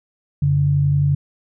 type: tone pair together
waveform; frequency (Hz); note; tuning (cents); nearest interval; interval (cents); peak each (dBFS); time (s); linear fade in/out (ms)
sine; 91 / 142.46; F#2 / C#3; -28 / +48; minor sixth; 776; -22 / -14; 0.42-1.15; 5
effects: none